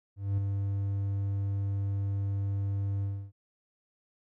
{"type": "tone with ADSR envelope", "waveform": "triangle", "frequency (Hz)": 99.2, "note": "G2", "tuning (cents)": 21, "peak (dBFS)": -22, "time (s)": [0.16, 3.32], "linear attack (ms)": 220, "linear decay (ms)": 4, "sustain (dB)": -4, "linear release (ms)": 290, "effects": []}